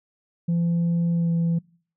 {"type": "tone with pitch glide", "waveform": "sine", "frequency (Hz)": [170, 167.76], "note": ["F3", "E3"], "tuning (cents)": [-46, 31], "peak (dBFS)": -17, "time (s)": [0.48, 1.59], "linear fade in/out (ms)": 10, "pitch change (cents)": -23, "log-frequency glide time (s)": [1.12, 1.31], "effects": ["noise-tail reverb RT60 0.5 s tail -26 dB re dry", "tanh soft clip ceiling -18 dBFS"]}